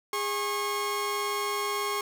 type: tone pair together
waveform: sawtooth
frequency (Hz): 410 / 1087.3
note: G#4 / C#6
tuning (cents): -22 / -34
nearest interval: octave + perfect fourth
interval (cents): 1688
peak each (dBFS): -28 / -26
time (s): 0.13-2.01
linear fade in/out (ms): 2
effects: none